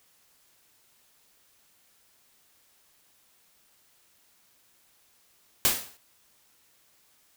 white noise with exponential decay, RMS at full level -19 dBFS, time 5.65-5.97 s, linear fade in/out 0 ms, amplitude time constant 68 ms, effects white hiss -64 dBFS RMS until 7.36 s

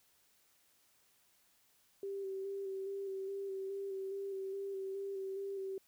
sine tone with vibrato, 390 Hz, G4, 9 cents flat, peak -38 dBFS, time 2.03-5.78 s, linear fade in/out 2 ms, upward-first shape square, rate 2.4 Hz, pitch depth 21 cents each way, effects white hiss -71 dBFS RMS until 5.87 s

